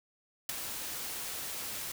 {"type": "noise with ADSR envelope", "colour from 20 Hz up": "white", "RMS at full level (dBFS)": -30, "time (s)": [0.49, 1.92], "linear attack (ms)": 4, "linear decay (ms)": 10, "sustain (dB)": -9, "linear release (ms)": 4, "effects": []}